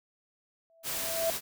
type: tone with exponential growth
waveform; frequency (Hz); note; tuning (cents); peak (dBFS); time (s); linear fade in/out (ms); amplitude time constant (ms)
sine; 659.3; E5; 0; -24; 0.7-1.3; 0; 130
type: noise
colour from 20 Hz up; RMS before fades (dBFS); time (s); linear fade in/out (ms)
white; -34; 0.83-1.41; 50
effects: none